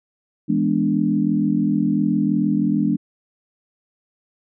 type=chord; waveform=sine; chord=E dominant seventh; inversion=none; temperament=equal; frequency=164.81 / 207.7 / 246.9 / 293.7 Hz; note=E3 / G#3 / B3 / D4; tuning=0 / 0 / 0 / 0 cents; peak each=-24 / -20 / -23 / -21 dBFS; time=0.48-2.97 s; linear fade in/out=20 ms; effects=none